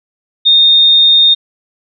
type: tone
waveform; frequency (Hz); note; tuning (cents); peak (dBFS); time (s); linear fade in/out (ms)
sine; 3670; A#7; -28; -4; 0.45-1.35; 20
effects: none